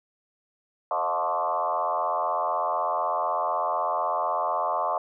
sine tone with frequency modulation, 880 Hz, A5, in tune, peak -23 dBFS, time 0.91-4.98 s, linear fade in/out 2 ms, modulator 84 Hz, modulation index 3.6, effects none

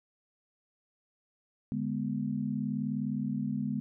sine chord, G# diminished, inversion second, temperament equal, 146.83 / 207.7 / 246.9 Hz, D3 / G#3 / B3, 0 / 0 / 0 cents, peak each -36 / -33 / -34 dBFS, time 1.72-3.8 s, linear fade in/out 0 ms, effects none

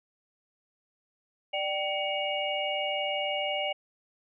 sine tone cluster, 591 / 771 / 2247 / 2855 Hz, D5 / G5 / C#7 / F7, +11 / -29 / +23 / +37 cents, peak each -32 / -34 / -35 / -33 dBFS, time 1.53-3.73 s, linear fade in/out 10 ms, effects none

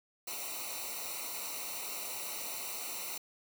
white noise with comb filter, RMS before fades -40 dBFS, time 0.27-3.18 s, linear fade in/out 5 ms, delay 0.6 ms, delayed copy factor -0.9, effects none

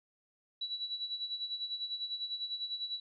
sine tone with tremolo, 3930 Hz, B7, 9 cents flat, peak -33 dBFS, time 0.61-3 s, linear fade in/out 5 ms, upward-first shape sine, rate 10 Hz, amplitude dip 70%, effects none

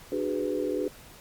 sine chord, G# half-diminished seventh, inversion second, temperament just, 299 / 373.8 / 415.3 / 498.4 Hz, D4 / F#4 / G#4 / B4, +31 / +18 / 0 / +16 cents, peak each -32 dBFS, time 0.12-0.88 s, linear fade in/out 2 ms, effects pink hiss -50 dBFS RMS until 1.2 s + Opus 48 kbps

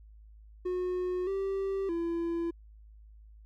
triangle tone with pitch steps, 363.1 / 389.3 / 337.4 Hz, F#4 / G4 / E4, -33 / -12 / +40 cents, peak -27 dBFS, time 0.65-2.51 s, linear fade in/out 10 ms, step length 620 ms, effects added 53 Hz sine -50 dBFS peak until 3.45 s + MP3 96 kbps

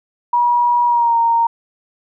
sine tone with pitch glide, 962 to 926.6 Hz, B5 to A#5, -46 to -11 cents, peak -11 dBFS, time 0.33-1.47 s, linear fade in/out 5 ms, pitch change -65 cents, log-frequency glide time 0.86-1.16 s, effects none

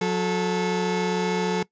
30% pulse tone pair together, 181.5 / 436.2 Hz, F#3 / A4, -33 / -15 cents, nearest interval octave + minor third, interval 1518 cents, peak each -22 dBFS, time 0.01-1.63 s, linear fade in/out 5 ms, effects noise-tail reverb RT60 0.1 s tail -20 dB re dry + resampled to 16000 Hz

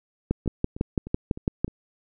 two click trains, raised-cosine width 3 ms, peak -9 / -23 dBFS, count 9 / 5, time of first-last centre 0.31-1.646 / 0.46-1.68 s, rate 5.99 / 3.28 Hz, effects none

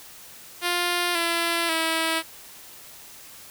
5% pulse tone with pitch steps, 351.3 / 337.8 / 324.8 Hz, F4 / E4 / E4, +10 / +42 / -26 cents, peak -11 dBFS, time 0.61-2.23 s, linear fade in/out 50 ms, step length 540 ms, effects white hiss -45 dBFS RMS until 3.5 s

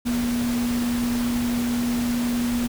sine tone in noise, 240.3 Hz, B3, 47 cents flat, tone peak -21 dBFS, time 0.05-2.68 s, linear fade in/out 20 ms, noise pink, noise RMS -32 dBFS, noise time 0.05-2.68 s, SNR +8 dB, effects none

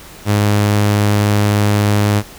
sawtooth tone, 103.5 Hz, G#2, 5 cents flat, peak -7 dBFS, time 0.25-2.23 s, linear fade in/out 50 ms, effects pink hiss -37 dBFS RMS until 2.38 s

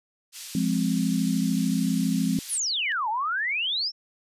pink band-pass noise, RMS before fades -40 dBFS, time 0.32-2.6 s, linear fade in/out 50 ms, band 4000 to 11000 Hz, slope 12 dB/octave
sine chord, F minor, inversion none, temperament equal, 174.61 / 207.7 / 261.6 Hz, F3 / Ab3 / C4, 0 / 0 / 0 cents, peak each -26 dBFS, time 0.55-2.39 s, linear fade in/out 2 ms
sine exponential two-way sweep, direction down then up, 12000 to 830 to 5550 Hz, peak -24 dBFS, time 2.48-3.92 s, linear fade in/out 50 ms, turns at 3.09 s
sine tone with exponential growth, 2960 Hz, F#7, in tune, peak -31 dBFS, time 2.51-2.92 s, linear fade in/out 0 ms, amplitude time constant 88 ms
effects resampled to 32000 Hz

